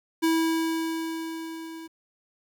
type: tone with level ramp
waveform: square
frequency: 325.7 Hz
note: E4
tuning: 21 cents flat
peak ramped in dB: -20 to -39 dBFS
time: 0.22-1.88 s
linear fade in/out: 20 ms
effects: 10-bit